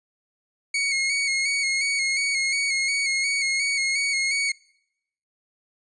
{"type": "tone with vibrato", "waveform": "sawtooth", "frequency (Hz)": 2198, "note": "C#7", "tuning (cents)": -15, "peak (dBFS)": -18, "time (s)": [0.74, 4.52], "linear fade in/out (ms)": 5, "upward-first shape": "square", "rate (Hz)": 2.8, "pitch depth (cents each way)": 33, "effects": ["noise-tail reverb RT60 0.8 s tail -25 dB re dry", "resampled to 22050 Hz"]}